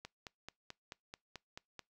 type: click train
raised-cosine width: 0.2 ms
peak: -28 dBFS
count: 9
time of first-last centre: 0.05-1.793 s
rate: 4.59 Hz
effects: noise-tail reverb RT60 0.2 s tail -25 dB re dry